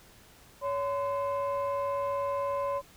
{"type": "tone pair together", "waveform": "sine", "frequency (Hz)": [562, 1026], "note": ["C#5", "C6"], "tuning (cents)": [24, -34], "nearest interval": "minor seventh", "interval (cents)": 1042, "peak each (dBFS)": [-28, -30], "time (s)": [0.61, 2.82], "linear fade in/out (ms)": 50, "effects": ["tanh soft clip ceiling -25 dBFS", "pink hiss -56 dBFS RMS until 2.96 s"]}